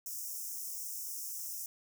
white high-pass noise, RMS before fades -41 dBFS, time 0.06-1.66 s, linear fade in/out 2 ms, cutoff 5300 Hz, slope 96 dB/octave, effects none

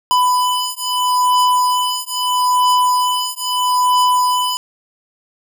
square beating tone pair, 997 / 997.77 Hz, B5 / B5, +16 / +17 cents, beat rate 0.77 Hz, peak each -17 dBFS, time 0.11-4.57 s, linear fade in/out 0 ms, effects none

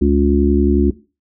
harmonic tone, 71.1 Hz, C#2, 45 cents sharp, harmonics 1 / 3 / 4 / 5, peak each -16 / -16 / -16 / -16 dBFS, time 0.01-0.91 s, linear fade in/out 10 ms, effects noise-tail reverb RT60 0.3 s tail -17 dB re dry

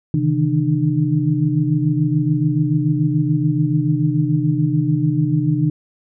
sine tone cluster, 132.6 / 152.8 / 159.7 / 301.1 Hz, C3 / D#3 / D#3 / D4, +23 / -31 / +45 / +43 cents, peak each -20 dBFS, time 0.14-5.7 s, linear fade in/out 2 ms, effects none

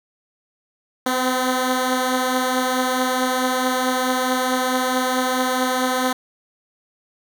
10% pulse beating tone pair, 254.6 / 259.2 Hz, C4 / C4, -47 / -16 cents, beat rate 4.6 Hz, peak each -11 / -18 dBFS, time 1.06-6.13 s, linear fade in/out 5 ms, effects none

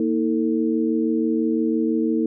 sine tone cluster, 233.6 / 319.6 / 446.8 Hz, A#3 / D#4 / A4, +4 / +47 / +27 cents, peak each -22 / -21 / -26 dBFS, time 0-2.26 s, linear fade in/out 2 ms, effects none

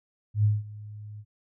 sine tone with ADSR envelope, 105.2 Hz, G#2, 23 cents sharp, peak -17 dBFS, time 0.34-1.25 s, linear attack 100 ms, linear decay 190 ms, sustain -21 dB, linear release 55 ms, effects none

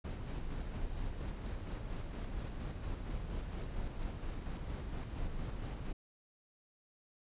brown noise with tremolo, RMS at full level -39 dBFS, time 0.04-5.93 s, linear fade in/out 10 ms, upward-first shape square, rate 4.3 Hz, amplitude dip 30%, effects resampled to 8000 Hz

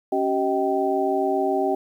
sine tone cluster, 277.1 / 384.2 / 629 / 777 Hz, C#4 / G4 / D#5 / G5, -1 / -35 / +19 / -16 cents, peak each -27 / -23 / -26 / -25 dBFS, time 0.12-1.75 s, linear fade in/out 5 ms, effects 9-bit

